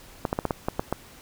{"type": "clicks", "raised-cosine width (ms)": 1, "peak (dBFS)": -10, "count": 8, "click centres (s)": [0.252, 0.329, 0.389, 0.453, 0.508, 0.685, 0.795, 0.926], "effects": ["pink hiss -49 dBFS RMS until 1.21 s"]}